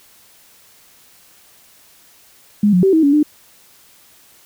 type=tone with pitch steps; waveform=sine; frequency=206.9 / 180 / 385.1 / 319.7 / 283.4 / 299.6 Hz; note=G#3 / F#3 / G4 / D#4 / C#4 / D4; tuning=-6 / -47 / -31 / +47 / +38 / +35 cents; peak=-9 dBFS; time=2.63-3.23 s; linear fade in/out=5 ms; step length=100 ms; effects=white hiss -49 dBFS RMS until 4.45 s